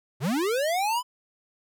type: linear sweep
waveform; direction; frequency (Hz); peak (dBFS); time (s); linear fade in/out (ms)
square; up; 110 to 1018; -24; 0.2-1.03; 50
effects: none